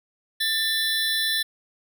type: tone cluster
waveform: square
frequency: 1784 / 3472 / 3997 Hz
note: A6 / A7 / B7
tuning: +23 / -24 / +20 cents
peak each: -27 dBFS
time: 0.4-1.43 s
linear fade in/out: 10 ms
effects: none